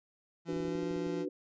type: tone with pitch glide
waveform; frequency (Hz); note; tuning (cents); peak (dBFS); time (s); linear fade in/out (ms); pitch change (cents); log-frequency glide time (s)
30% pulse; 168.2 to 172.23; E3 to F3; +35 to -24; -36; 0.45-1.26; 50; +41; 0.65-0.8
type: chord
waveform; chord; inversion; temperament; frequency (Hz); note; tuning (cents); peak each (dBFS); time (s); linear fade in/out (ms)
sine; B minor; first; just; 296.3 / 370.4 / 493.9; D4 / F#4 / B4; +15 / +2 / 0; -37 / -37 / -41; 0.48-1.29; 10
type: clicks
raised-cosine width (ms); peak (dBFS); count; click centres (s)
3; -37; 10; 0.53 / 0.565 / 0.604 / 0.651 / 0.682 / 0.754 / 0.832 / 0.911 / 0.964 / 1.068
effects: resampled to 16000 Hz